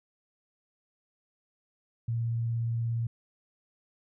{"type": "tone with vibrato", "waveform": "sine", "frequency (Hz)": 116, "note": "A#2", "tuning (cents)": -8, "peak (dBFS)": -27, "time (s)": [2.08, 3.07], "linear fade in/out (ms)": 5, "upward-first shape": "triangle", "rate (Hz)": 17, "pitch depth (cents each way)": 13, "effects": []}